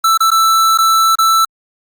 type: tone with dropouts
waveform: square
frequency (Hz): 1324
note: E6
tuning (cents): +7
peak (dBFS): -9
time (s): 0.04-1.45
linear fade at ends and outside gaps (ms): 5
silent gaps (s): 0.175-0.204 / 0.305-0.315 / 0.776-0.785 / 1.154-1.186
effects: Opus 48 kbps